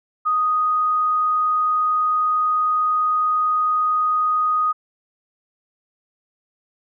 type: tone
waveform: sine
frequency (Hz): 1244.5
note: D#6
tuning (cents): 0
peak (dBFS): -16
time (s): 0.25-4.73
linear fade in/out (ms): 20
effects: none